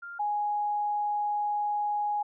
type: tone pair in turn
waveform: sine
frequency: 1396.9 / 830.6 Hz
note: F6 / G#5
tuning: 0 / 0 cents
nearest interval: major sixth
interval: 900 cents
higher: first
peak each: -38 / -26 dBFS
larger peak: second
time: 0.02-0.19 / 0.19-2.23 s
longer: second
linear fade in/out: 10 ms
effects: none